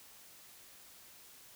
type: silence
effects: white hiss -57 dBFS RMS until 1.55 s